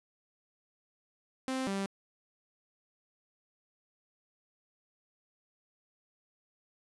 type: tone pair in turn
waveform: sawtooth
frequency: 261.6 / 195.98 Hz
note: C4 / G3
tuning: 0 / 0 cents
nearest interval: perfect fourth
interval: 500 cents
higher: first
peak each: -28 dBFS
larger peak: neither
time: 1.48-1.67 / 1.67-1.86 s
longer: neither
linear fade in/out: 0 ms
effects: resampled to 24000 Hz